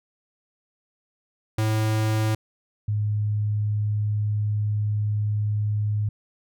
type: tone pair in turn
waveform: square / sine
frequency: 109.1 / 105.07 Hz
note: A2 / G#2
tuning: -14 / +21 cents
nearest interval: minor second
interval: 65 cents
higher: first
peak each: -21 / -21 dBFS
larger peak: neither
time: 1.58-2.35 / 2.88-6.09 s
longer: second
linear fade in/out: 5 ms
effects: none